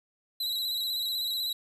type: tone with vibrato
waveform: 45% pulse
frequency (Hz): 3951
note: B7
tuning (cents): 0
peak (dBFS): -28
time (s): 0.4-1.53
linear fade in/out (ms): 5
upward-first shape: square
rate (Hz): 16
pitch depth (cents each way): 39
effects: resampled to 32000 Hz